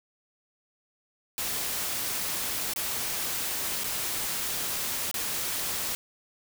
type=noise with dropouts; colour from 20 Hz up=white; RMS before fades=-31 dBFS; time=1.38-5.95 s; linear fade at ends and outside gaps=0 ms; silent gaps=2.736-2.761 / 3.836-3.842 / 5.113-5.142 s; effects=none